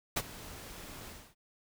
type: noise with ADSR envelope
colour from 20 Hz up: pink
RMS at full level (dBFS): -28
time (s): 0.16-1.35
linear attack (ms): 10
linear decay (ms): 45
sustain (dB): -19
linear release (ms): 270
effects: none